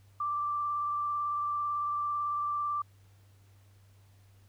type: tone with vibrato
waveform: sine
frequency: 1174.7 Hz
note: D6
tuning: in tune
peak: -29 dBFS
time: 0.2-2.82 s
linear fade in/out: 5 ms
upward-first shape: sine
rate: 18 Hz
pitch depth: 13 cents each way
effects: added 98 Hz sine -57 dBFS peak until 4.48 s + pink hiss -68 dBFS RMS until 4.48 s